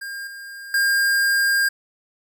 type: tone with level steps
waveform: square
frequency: 1608 Hz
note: G6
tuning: 44 cents sharp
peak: -30 / -35 / -17 dBFS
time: 0.01-1.69 s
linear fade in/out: 10 ms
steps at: 0.27 / 0.74 s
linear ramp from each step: 2 ms
effects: none